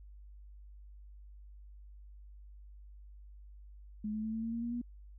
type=tone with pitch steps; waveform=sine; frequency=212.1 / 215.9 / 219.8 / 223.8 / 227.8 / 232 / 236.2 / 240.4 Hz; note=G#3 / A3 / A3 / A3 / A#3 / A#3 / A#3 / B3; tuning=+37 / -33 / -2 / +30 / -40 / -8 / +23 / -46 cents; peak=-34 dBFS; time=4.04-4.816 s; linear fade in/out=5 ms; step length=97 ms; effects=added 50 Hz sine -50 dBFS peak until 5.18 s